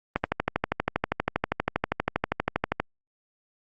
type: click train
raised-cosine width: 0.5 ms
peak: -8 dBFS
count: 34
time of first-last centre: 0.16-2.8 s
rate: 12.5 Hz
effects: Opus 32 kbps